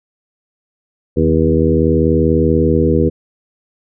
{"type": "harmonic tone with a mistuned harmonic", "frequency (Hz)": 80.4, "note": "E2", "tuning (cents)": -43, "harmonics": [1, 2, 3, 4, 5, 6], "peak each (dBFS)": [-17, -17, -17, -17, -17, -17], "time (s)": [1.16, 3.1], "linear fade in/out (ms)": 20, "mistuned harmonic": 2, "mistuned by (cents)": -48, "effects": []}